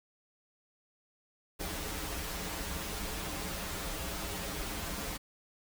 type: noise with comb filter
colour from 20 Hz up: pink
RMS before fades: -38 dBFS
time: 1.59-5.18 s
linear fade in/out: 20 ms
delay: 8.2 ms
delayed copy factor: -1
effects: none